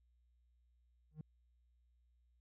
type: tone with exponential growth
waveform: triangle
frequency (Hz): 154.1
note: D#3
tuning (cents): -16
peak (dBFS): -38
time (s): 1.11-1.21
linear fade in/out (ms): 2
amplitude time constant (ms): 20
effects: tanh soft clip ceiling -38 dBFS + added 60 Hz sine -70 dBFS peak until 2.4 s